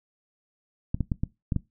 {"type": "clicks", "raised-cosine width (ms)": 5, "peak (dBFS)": -13, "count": 6, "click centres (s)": [0.945, 1.007, 1.118, 1.235, 1.522, 1.563], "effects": ["noise-tail reverb RT60 0.2 s tail -20 dB re dry"]}